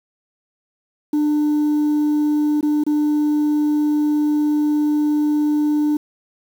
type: tone with dropouts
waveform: sine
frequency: 298.6 Hz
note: D4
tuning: 29 cents sharp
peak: -12 dBFS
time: 1.13-5.97 s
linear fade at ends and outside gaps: 5 ms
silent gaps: 2.61-2.628 / 2.838-2.865 s
effects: tanh soft clip ceiling -14 dBFS + 7-bit